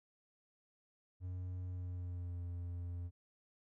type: tone with pitch glide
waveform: triangle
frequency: 90.9 to 87.45 Hz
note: F#2 to F2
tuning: -30 to +3 cents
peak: -38 dBFS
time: 1.2-3.11 s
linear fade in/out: 50 ms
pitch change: -67 cents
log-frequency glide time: 1.65-2.41 s
effects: none